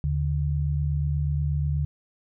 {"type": "tone pair together", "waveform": "sine", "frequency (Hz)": [76.9, 145.17], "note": ["D#2", "D3"], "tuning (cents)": [-20, -20], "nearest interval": "major seventh", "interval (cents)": 1100, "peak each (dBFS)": -25, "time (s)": [0.04, 1.85], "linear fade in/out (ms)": 0, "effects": []}